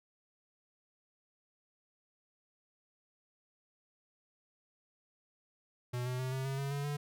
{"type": "tone with pitch steps", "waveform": "square", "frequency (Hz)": [123.2, 126.15, 129.18, 132.27, 135.44, 138.69, 142.01, 145.41], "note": ["B2", "B2", "C3", "C3", "C#3", "C#3", "C#3", "D3"], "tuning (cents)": [-4, 37, -22, 19, -40, 1, 42, -17], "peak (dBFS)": -35, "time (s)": [5.93, 6.97], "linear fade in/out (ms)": 10, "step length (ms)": 130, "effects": []}